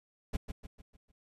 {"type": "noise with echo", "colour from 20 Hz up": "brown", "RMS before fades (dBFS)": -32, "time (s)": [0.33, 0.37], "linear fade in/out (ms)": 10, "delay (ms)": 150, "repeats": 5, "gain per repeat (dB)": -7, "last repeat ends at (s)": 1.12, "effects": ["resampled to 32000 Hz"]}